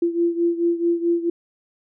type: beating tone pair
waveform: sine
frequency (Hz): 340 / 344.6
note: F4 / F4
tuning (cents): -46 / -23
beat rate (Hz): 4.6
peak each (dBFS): -19 / -23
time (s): 0.02-1.3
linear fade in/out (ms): 5
effects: none